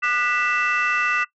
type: tone cluster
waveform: sine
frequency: 1205 / 1470 / 1967 / 2656 Hz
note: D6 / F#6 / B6 / E7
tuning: +44 / -12 / -7 / +12 cents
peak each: -23 dBFS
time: 0.02-1.25 s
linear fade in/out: 20 ms
effects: noise-tail reverb RT60 0.1 s tail -19 dB re dry + tanh soft clip ceiling -13 dBFS